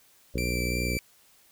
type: harmonic tone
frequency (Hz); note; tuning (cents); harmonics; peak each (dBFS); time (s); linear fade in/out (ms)
60.5; B1; -35; 1 / 2 / 3 / 4 / 5 / 6 / 7 / 8 / 9; -31 / -34 / -36 / -37 / -38 / -39 / -39 / -40 / -41; 0.34-0.98; 10
type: tone with vibrato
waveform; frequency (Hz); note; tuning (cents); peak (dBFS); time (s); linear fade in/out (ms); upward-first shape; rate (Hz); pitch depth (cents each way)
sawtooth; 2341; D7; -6; -28; 0.38-0.99; 0; sine; 3; 10
effects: white hiss -60 dBFS RMS until 1.51 s